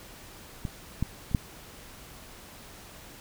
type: clicks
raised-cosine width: 5 ms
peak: -19 / -14 / -29 / -10 dBFS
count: 4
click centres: 0.652 / 1.026 / 1.314 / 1.348 s
effects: pink hiss -48 dBFS RMS until 3.2 s